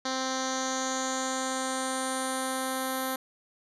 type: tone with low-pass filter sweep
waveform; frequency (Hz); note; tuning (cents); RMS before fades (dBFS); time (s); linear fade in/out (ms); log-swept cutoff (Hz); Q
10% pulse; 261.6; C4; 0; -31; 0.05-3.16; 5; 5300 to 12000; 4.2
effects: none